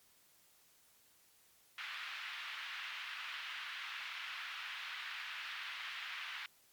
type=band-pass noise; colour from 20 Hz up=white; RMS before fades=-45 dBFS; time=1.78-6.46 s; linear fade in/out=2 ms; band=1200 to 3200 Hz; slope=24 dB/octave; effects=white hiss -68 dBFS RMS until 6.72 s + MP3 96 kbps